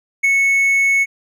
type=tone with ADSR envelope; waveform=triangle; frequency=2205 Hz; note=C#7; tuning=10 cents flat; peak=-7 dBFS; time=0.23-1.06 s; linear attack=17 ms; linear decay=6 ms; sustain=-3 dB; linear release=37 ms; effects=none